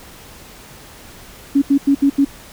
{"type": "tone bursts at uneven times", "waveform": "sine", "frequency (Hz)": 278.9, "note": "C#4", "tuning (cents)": 11, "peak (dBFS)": -9, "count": 5, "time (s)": [[1.55, 1.62], [1.7, 1.78], [1.87, 1.95], [2.02, 2.1], [2.18, 2.25]], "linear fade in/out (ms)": 10, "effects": ["pink hiss -40 dBFS RMS until 2.52 s"]}